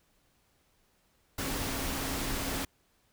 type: tone in noise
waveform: sine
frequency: 270 Hz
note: C#4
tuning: 45 cents flat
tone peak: -41 dBFS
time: 1.38-2.65 s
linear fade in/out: 5 ms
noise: pink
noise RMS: -34 dBFS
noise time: 1.38-2.65 s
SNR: -10 dB
effects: pink hiss -70 dBFS RMS until 3.12 s